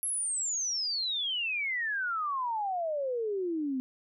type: exponential sweep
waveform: sine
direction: down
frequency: 11340 to 252.2 Hz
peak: -29 dBFS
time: 0.03-3.8 s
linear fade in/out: 0 ms
effects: none